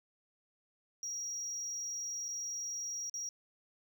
sine tone with dropouts, 5690 Hz, F8, 31 cents sharp, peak -35 dBFS, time 1.03-3.29 s, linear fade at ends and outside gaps 1 ms, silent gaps 2.283-2.287 / 3.097-3.14 s, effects tanh soft clip ceiling -35 dBFS + 12-bit

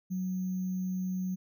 sine tone with sample-and-hold, 185 Hz, F#3, in tune, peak -30 dBFS, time 0.1-1.36 s, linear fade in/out 20 ms, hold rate 6300 Hz, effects none

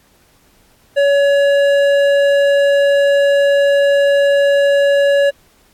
sine tone with hard clipping, 564 Hz, C#5, 30 cents sharp, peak -11 dBFS, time 0.96-5.31 s, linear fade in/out 20 ms, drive 10 dB, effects pink hiss -53 dBFS RMS until 5.73 s + AAC 64 kbps

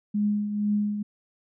sine tone with tremolo, 207.7 Hz, G#3, in tune, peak -20 dBFS, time 0.14-1.03 s, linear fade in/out 10 ms, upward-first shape triangle, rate 2.1 Hz, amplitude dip 60%, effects none

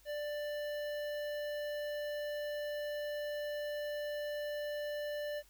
square tone with notch filter, 590 Hz, D5, 8 cents sharp, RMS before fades -39 dBFS, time 0.05-5.43 s, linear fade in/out 50 ms, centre 7900 Hz, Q 0.61, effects added 50 Hz sine -65 dBFS peak until 5.49 s + white hiss -66 dBFS RMS until 5.49 s

